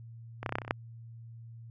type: clicks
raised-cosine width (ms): 0.5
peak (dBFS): -22 / -15 / -20 / -16 / -14 / -17 / -24 / -30 / -24 / -11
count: 10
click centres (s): 0.43 / 0.462 / 0.493 / 0.524 / 0.555 / 0.585 / 0.618 / 0.649 / 0.679 / 0.709
effects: added 115 Hz sine -45 dBFS peak until 1.7 s